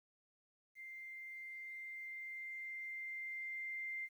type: tone with level ramp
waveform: sine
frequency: 2093 Hz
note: C7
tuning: in tune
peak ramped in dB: -48 to -40 dBFS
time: 0.75-4.09 s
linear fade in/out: 50 ms
effects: 12-bit